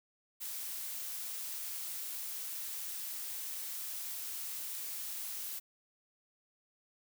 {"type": "noise", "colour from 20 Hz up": "blue", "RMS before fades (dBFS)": -41, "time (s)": [0.4, 5.6], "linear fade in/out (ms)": 20, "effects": []}